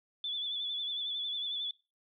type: tone with vibrato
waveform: sine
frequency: 3462 Hz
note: A7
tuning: 29 cents flat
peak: -33 dBFS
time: 0.24-1.71 s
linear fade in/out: 2 ms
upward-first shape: sine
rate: 11 Hz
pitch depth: 47 cents each way
effects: noise-tail reverb RT60 0.3 s tail -22 dB re dry